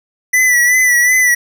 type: tone with vibrato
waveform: square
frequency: 1975.5 Hz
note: B6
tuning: in tune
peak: -9 dBFS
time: 0.33-1.35 s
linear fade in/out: 10 ms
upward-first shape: sine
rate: 2.7 Hz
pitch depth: 47 cents each way
effects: none